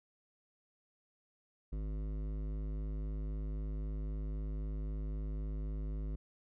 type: tone with hard clipping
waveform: sine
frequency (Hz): 51.91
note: G#1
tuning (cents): 0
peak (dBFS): -38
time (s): 1.72-6.16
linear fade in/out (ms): 10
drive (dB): 14
effects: none